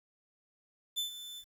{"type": "tone with ADSR envelope", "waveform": "40% pulse", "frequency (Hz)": 3520, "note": "A7", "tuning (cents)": 0, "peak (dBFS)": -29, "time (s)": [0.96, 1.45], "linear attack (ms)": 23, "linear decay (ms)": 120, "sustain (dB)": -13, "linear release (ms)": 68, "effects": ["10-bit"]}